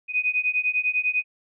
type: beating tone pair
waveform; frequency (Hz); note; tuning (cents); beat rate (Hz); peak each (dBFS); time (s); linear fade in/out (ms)
sine; 2489 / 2499; D#7 / D#7; 0 / +7; 10; -24; 0.08-1.24; 50
effects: none